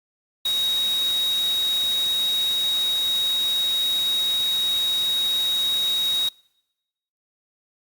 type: tone in noise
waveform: sine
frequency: 3788 Hz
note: A#7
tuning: 27 cents sharp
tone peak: -20 dBFS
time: 0.45-6.29 s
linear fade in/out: 5 ms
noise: white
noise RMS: -34 dBFS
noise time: 0.45-6.29 s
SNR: +11 dB
effects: noise-tail reverb RT60 1.0 s tail -26 dB re dry + Opus 48 kbps